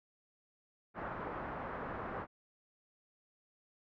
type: low-pass noise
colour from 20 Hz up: white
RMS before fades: -42 dBFS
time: 0.94-2.27 s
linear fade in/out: 50 ms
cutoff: 1400 Hz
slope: 24 dB/octave
effects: none